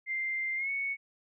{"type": "tone with pitch glide", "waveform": "sine", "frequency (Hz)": [2093, 2217], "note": ["C7", "C#7"], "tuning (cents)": [0, 0], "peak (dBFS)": -30, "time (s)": [0.06, 0.97], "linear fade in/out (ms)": 50, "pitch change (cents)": 100, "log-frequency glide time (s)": [0.56, 0.7], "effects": []}